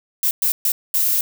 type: noise bursts at uneven times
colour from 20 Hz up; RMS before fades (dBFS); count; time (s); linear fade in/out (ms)
violet; -18; 4; 0.23-0.31 / 0.42-0.52 / 0.65-0.72 / 0.94-1.21; 2
effects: none